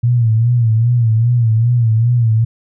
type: tone with vibrato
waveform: sine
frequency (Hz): 116.2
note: A#2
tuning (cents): -5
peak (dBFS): -9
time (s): 0.03-2.45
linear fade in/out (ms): 10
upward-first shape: sine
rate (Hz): 2.5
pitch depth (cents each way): 92
effects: none